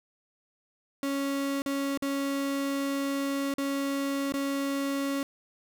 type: tone with dropouts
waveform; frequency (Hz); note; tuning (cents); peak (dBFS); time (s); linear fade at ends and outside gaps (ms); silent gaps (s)
35% pulse; 277.2; C#4; 0; -26; 1.03-5.23; 1; 1.62-1.661 / 1.975-2.023 / 3.539-3.582 / 4.322-4.339
effects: none